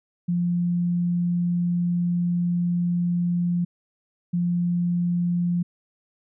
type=tone pair in turn; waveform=sine; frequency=174.61 / 174.61 Hz; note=F3 / F3; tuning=0 / 0 cents; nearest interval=unison; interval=0 cents; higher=neither; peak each=-20 dBFS; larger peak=neither; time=0.28-3.65 / 4.33-5.63 s; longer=first; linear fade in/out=10 ms; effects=none